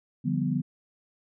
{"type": "chord", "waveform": "sine", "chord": "G dominant seventh", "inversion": "second", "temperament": "equal", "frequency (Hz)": [146.83, 174.61, 196, 246.9], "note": ["D3", "F3", "G3", "B3"], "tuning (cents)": [0, 0, 0, 0], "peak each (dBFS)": [-29, -30, -32, -29], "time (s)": [0.24, 0.62], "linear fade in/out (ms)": 20, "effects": []}